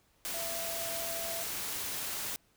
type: tone in noise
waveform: sine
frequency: 669 Hz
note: E5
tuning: 25 cents sharp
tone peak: -40 dBFS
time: 0.34-1.43 s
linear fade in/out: 0 ms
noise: white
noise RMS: -37 dBFS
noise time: 0.25-2.36 s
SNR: -6 dB
effects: pink hiss -69 dBFS RMS until 2.56 s